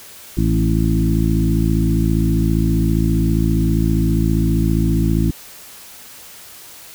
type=harmonic tone with a mistuned harmonic; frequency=55 Hz; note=A1; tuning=in tune; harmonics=1 / 2 / 3 / 4 / 5 / 6; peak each=-18 / -20 / -19 / -23 / -23 / -23 dBFS; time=0.37-5.31 s; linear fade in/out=5 ms; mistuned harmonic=4; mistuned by=+18 cents; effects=white hiss -39 dBFS RMS until 6.94 s